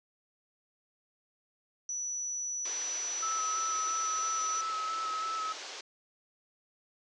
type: tone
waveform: sine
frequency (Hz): 5920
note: F#8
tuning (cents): 0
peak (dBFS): -33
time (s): 1.89-4.61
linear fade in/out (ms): 2
type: band-pass noise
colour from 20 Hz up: white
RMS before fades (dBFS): -44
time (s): 2.65-5.81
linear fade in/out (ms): 5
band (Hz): 310 to 6500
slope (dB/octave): 48
type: tone with vibrato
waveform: sine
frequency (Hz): 1297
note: E6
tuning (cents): -28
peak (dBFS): -32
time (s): 3.22-5.53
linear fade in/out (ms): 10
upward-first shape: square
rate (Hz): 3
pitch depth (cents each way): 16
effects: none